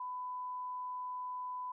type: tone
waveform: sine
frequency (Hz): 1000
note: B5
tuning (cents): +21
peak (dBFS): -38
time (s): 0-1.72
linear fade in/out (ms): 5
effects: none